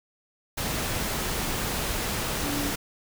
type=tone in noise; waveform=sine; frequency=286.9 Hz; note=D4; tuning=40 cents flat; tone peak=-30 dBFS; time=2.43-2.71 s; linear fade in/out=10 ms; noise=pink; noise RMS=-29 dBFS; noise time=0.57-2.76 s; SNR=-4 dB; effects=none